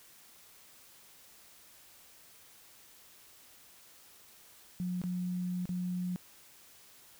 sine tone with dropouts, 180 Hz, F#3, 47 cents flat, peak -32 dBFS, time 4.8-6.16 s, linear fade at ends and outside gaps 0 ms, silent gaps 5.016-5.038 / 5.655-5.692 s, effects white hiss -58 dBFS RMS until 7.19 s

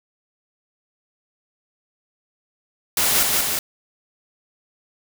white noise with echo, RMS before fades -19 dBFS, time 2.97-3.23 s, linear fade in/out 2 ms, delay 180 ms, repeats 2, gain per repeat -2 dB, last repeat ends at 3.59 s, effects none

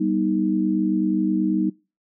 sine tone cluster, 194.1 / 242 / 312.6 Hz, G3 / B3 / D#4, -17 / -35 / +8 cents, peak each -23 / -26 / -21 dBFS, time 0-1.7 s, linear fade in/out 10 ms, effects noise-tail reverb RT60 0.3 s tail -23 dB re dry

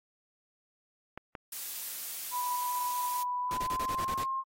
clicks, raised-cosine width 0.5 ms, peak -25 / -24 dBFS, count 2, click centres 1.176 / 1.352 s
blue noise, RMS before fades -38 dBFS, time 1.52-3.23 s, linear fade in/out 5 ms
sine tone with pitch glide, 987.8 to 1064.8 Hz, B5 to C6, 0 to +30 cents, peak -30 dBFS, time 2.31-4.44 s, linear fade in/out 50 ms, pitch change +130 cents, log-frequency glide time 3.41-4.13 s
pink noise bursts, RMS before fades -40 dBFS, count 8, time 3.51-4.235 s, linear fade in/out 0 ms, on 60 ms, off 35 ms
effects AAC 48 kbps

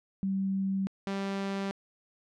sine / sawtooth tone pair in turn, 193.3 / 196.34 Hz, G3 / G3, -24 / +3 cents, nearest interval unison, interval 27 cents, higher second, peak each -27 dBFS, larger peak neither, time 0.23-0.87 / 1.07-1.71 s, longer neither, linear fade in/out 0 ms, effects low-pass 5000 Hz 12 dB/octave

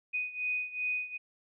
sine beating tone pair, 2489 / 2491.6 Hz, D#7 / D#7, 0 / +2 cents, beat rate 2.6 Hz, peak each -33 / -36 dBFS, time 0.13-1.18 s, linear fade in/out 20 ms, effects none

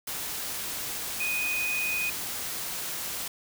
sine tone in noise, 2489 Hz, D#7, in tune, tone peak -27 dBFS, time 1.2-2.1 s, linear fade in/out 5 ms, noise white, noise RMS -34 dBFS, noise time 0.07-3.28 s, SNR +4 dB, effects none

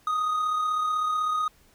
triangle tone with amplitude modulation, 1245 Hz, D#6, 1 cent sharp, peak -20 dBFS, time 0.07-1.48 s, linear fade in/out 2 ms, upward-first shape sine, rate 36 Hz, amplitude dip 35%, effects pink hiss -60 dBFS RMS until 1.74 s

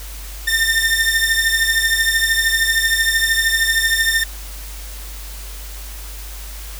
sawtooth beating tone pair, 1800 / 1813 Hz, A6 / A#6, +39 / -49 cents, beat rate 13 Hz, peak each -14 dBFS, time 0.47-4.24 s, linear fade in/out 10 ms, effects added 50 Hz sine -30 dBFS peak until 6.79 s + white hiss -36 dBFS RMS until 6.79 s

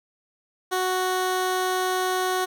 15% pulse tone, 370 Hz, F#4, in tune, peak -16 dBFS, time 0.71-2.46 s, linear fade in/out 20 ms, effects none

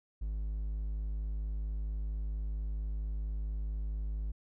triangle tone, 52.2 Hz, G#1, 10 cents sharp, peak -31 dBFS, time 0.21-4.32 s, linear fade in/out 10 ms, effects none

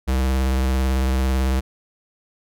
square tone with vibrato, 65.41 Hz, C2, in tune, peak -18 dBFS, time 0.07-1.61 s, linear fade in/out 20 ms, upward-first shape sine, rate 18 Hz, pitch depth 35 cents each way, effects none

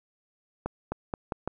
accelerating click train, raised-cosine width 1 ms, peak -16 dBFS, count 5, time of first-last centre 0.66-1.476 s, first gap 260 ms, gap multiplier 0.84, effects none

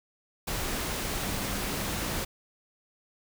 sine tone in noise, 199.3 Hz, G3, 29 cents sharp, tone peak -40 dBFS, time 1.24-1.96 s, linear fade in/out 10 ms, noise pink, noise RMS -32 dBFS, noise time 0.47-2.25 s, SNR -11 dB, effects none

